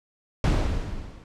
brown noise with level ramp, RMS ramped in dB -17 to -44 dBFS, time 0.44-1.24 s, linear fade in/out 2 ms, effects low-pass 7000 Hz 12 dB/octave

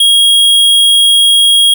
square tone, 3282 Hz, G#7, 21 cents flat, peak -5 dBFS, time 0-1.74 s, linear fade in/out 5 ms, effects none

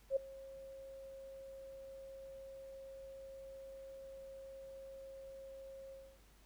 sine tone with ADSR envelope, 540 Hz, C#5, 45 cents flat, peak -28 dBFS, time 0.1-6.2 s, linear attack 63 ms, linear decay 8 ms, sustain -21 dB, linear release 290 ms, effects added 50 Hz sine -64 dBFS peak until 6.45 s + pink hiss -68 dBFS RMS until 6.45 s

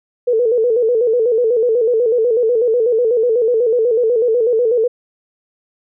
sine tone with vibrato, 466.2 Hz, A#4, in tune, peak -11 dBFS, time 0.27-4.88 s, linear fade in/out 10 ms, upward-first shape square, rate 8.1 Hz, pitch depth 86 cents each way, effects none

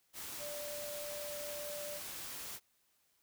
sine tone in noise, 587.3 Hz, D5, in tune, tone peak -43 dBFS, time 0.38-2.01 s, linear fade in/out 50 ms, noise white, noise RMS -45 dBFS, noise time 0.13-2.6 s, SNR -1 dB, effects white hiss -75 dBFS RMS until 3.22 s

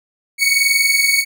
sawtooth tone pair together, 2217 / 2238 Hz, C#7 / C#7, 0 / +16 cents, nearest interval unison, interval 16 cents, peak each -12 dBFS, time 0.38-1.25 s, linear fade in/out 50 ms, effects none

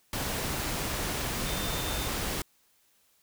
sine tone in noise, 3596 Hz, A7, 37 cents sharp, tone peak -40 dBFS, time 1.46-2.08 s, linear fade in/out 2 ms, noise pink, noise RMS -32 dBFS, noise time 0.13-2.42 s, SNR -11 dB, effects white hiss -67 dBFS RMS until 3.22 s

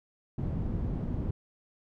white low-pass noise, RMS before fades -32 dBFS, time 0.38-1.31 s, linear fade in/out 5 ms, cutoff 160 Hz, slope 12 dB/octave, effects none

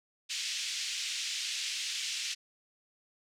pink band-pass noise, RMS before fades -36 dBFS, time 0.29-2.35 s, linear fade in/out 20 ms, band 2500 to 7100 Hz, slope 24 dB/octave, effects none

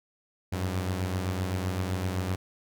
sawtooth beating tone pair, 91.6 / 99.4 Hz, F#2 / G2, -17 / +25 cents, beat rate 7.8 Hz, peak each -25 / -31 dBFS, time 0.52-2.36 s, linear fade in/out 10 ms, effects none

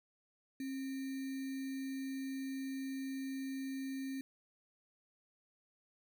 sine tone with sample-and-hold, 268 Hz, C4, 42 cents sharp, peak -38 dBFS, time 0.6-4.21 s, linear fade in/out 2 ms, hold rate 2100 Hz, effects none

